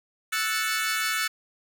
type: chord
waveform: sawtooth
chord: F# minor seventh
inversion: third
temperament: equal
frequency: 1318.5 / 1480 / 1760 / 2217 Hz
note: E6 / F#6 / A6 / C#7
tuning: 0 / 0 / 0 / 0 cents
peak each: -27 dBFS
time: 0.32-1.28 s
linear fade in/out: 10 ms
effects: none

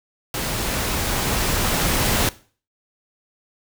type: noise with level ramp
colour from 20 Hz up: pink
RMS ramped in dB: -25 to -19 dBFS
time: 0.34-2.29 s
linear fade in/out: 2 ms
effects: noise-tail reverb RT60 0.4 s tail -18 dB re dry

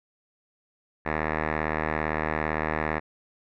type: tone with low-pass filter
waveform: 5% pulse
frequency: 77.7 Hz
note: D#2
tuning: 2 cents flat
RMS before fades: -28 dBFS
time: 1.05-3 s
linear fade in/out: 20 ms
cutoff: 1700 Hz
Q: 7.4
effects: none

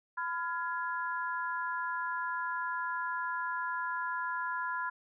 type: chord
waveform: sine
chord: F diminished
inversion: second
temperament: just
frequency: 1005.8 / 1396.9 / 1676.3 Hz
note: Cb6 / F6 / Ab6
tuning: +31 / 0 / +16 cents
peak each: -35 / -37 / -39 dBFS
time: 0.17-4.9 s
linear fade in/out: 10 ms
effects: none

